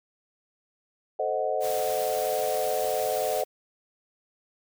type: chord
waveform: sine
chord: A diminished seventh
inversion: none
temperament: equal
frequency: 440 / 523.3 / 622.3 / 740 Hz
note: A4 / C5 / Eb5 / Gb5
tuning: 0 / 0 / 0 / 0 cents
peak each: -32 / -30 / -29 / -30 dBFS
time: 1.19-3.44 s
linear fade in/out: 5 ms
type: noise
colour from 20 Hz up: white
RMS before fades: -37 dBFS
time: 1.6-3.45 s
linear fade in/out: 50 ms
effects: none